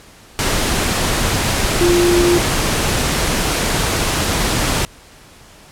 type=tone in noise; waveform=sine; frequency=349.2 Hz; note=F4; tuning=in tune; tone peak=-11 dBFS; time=1.81-2.38 s; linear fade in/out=0 ms; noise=pink; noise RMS=-17 dBFS; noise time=0.39-4.85 s; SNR=+3 dB; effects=pink hiss -43 dBFS RMS until 5.71 s + low-pass 11000 Hz 12 dB/octave